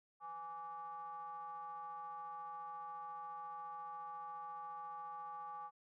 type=ring-modulated tone; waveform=triangle; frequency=164.81 Hz; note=E3; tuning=in tune; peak=-40 dBFS; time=0.2-5.71 s; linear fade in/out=50 ms; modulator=996 Hz; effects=none